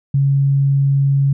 sine tone, 138.59 Hz, C#3, in tune, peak -11 dBFS, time 0.14-1.33 s, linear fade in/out 5 ms, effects none

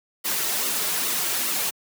white noise with flanger, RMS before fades -25 dBFS, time 0.24-1.71 s, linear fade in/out 20 ms, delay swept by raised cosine 1.2 to 4.1 ms, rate 2.4 Hz, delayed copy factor -0.6, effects high-pass 200 Hz 12 dB/octave

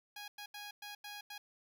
10% pulse tone bursts at uneven times, 825 Hz, G#5, 12 cents flat, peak -37 dBFS, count 6, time 0.16-0.28 / 0.38-0.46 / 0.54-0.71 / 0.82-0.95 / 1.04-1.21 / 1.3-1.38 s, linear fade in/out 5 ms, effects none

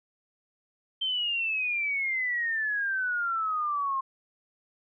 sine exponential sweep, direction down, 3136 to 1059 Hz, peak -26 dBFS, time 1.01-4.01 s, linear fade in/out 10 ms, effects none

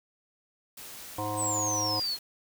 white noise, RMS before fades -44 dBFS, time 0.77-2.19 s, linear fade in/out 5 ms
harmonic tone, 105 Hz, G#2, 19 cents sharp, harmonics 1 / 3 / 5 / 7 / 9 / 10, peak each -37 / -37 / -37 / -37 / -37 / -37 dBFS, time 1.18-2 s, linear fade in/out 5 ms
sine exponential sweep, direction down, 8372 to 4186 Hz, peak -28 dBFS, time 1.36-2.18 s, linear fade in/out 50 ms
effects none

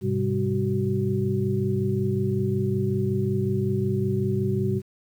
sine tone cluster, 104.3 / 129.7 / 198.2 / 375.6 Hz, G#2 / C3 / G3 / F#4, +8 / -15 / +19 / +26 cents, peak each -27 dBFS, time 0.01-4.82 s, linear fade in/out 50 ms, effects 9-bit

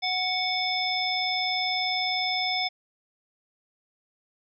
harmonic tone with a mistuned harmonic, 740 Hz, F#5, in tune, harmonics 1 / 3 / 5 / 7, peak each -30 / -30 / -30 / -30 dBFS, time 0.02-2.69 s, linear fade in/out 20 ms, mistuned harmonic 5, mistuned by -76 cents, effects none

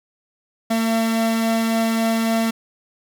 45% pulse tone pair together, 226.2 / 675 Hz, A3 / E5, +48 / +41 cents, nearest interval octave + perfect fifth, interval 1893 cents, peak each -18 / -25 dBFS, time 0.7-2.51 s, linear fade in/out 10 ms, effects none

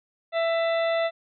harmonic tone with a mistuned harmonic, 664 Hz, E5, 12 cents sharp, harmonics 1 / 2 / 3 / 4 / 5 / 6, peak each -22 / -34 / -32 / -39 / -38 / -43 dBFS, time 0.32-1.11 s, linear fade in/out 50 ms, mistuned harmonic 5, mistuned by +110 cents, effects none

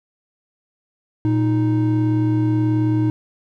triangle tone pair together, 116.72 / 311.6 Hz, A#2 / D#4, +3 / +3 cents, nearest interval octave + perfect fourth, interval 1700 cents, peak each -16 dBFS, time 1.25-3.1 s, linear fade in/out 0 ms, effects none

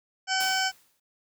harmonic tone, 760 Hz, F#5, 46 cents sharp, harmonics 1 / 2 / 3 / 4 / 6 / 7 / 8 / 9 / 10, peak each -29 / -28 / -35 / -33 / -37 / -31 / -43 / -41 / -38 dBFS, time 0.27-0.72 s, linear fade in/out 50 ms
white noise with exponential decay, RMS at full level -34 dBFS, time 0.4-1 s, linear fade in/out 5 ms, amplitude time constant 130 ms
effects none

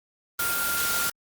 sine tone in noise, 1396.9 Hz, F6, in tune, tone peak -28 dBFS, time 0.39-1.1 s, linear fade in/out 5 ms, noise white, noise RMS -27 dBFS, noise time 0.39-1.1 s, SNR -4 dB, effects Opus 32 kbps

